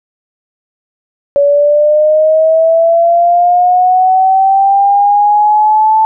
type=linear sweep; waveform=sine; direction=up; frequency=565 to 880 Hz; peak=-5 dBFS; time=1.36-6.05 s; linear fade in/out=0 ms; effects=none